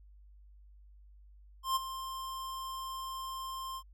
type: tone with ADSR envelope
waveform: square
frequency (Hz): 1054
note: C6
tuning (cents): +12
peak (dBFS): -27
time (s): 1.63-3.83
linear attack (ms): 130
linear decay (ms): 19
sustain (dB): -12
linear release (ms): 64
effects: added 50 Hz sine -54 dBFS peak until 3.93 s